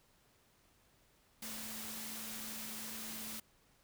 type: tone in noise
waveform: sine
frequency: 220 Hz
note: A3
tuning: in tune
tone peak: -51 dBFS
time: 1.42-3.4 s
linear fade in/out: 5 ms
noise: white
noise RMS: -45 dBFS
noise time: 1.42-3.4 s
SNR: -9 dB
effects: pink hiss -70 dBFS RMS until 3.83 s